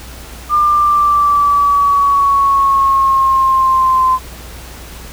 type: exponential sweep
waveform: sine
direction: down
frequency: 1202 to 1031 Hz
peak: -8 dBFS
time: 0.49-4.19 s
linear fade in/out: 50 ms
effects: added 60 Hz sine -32 dBFS peak until 5.12 s + pink hiss -34 dBFS RMS until 5.12 s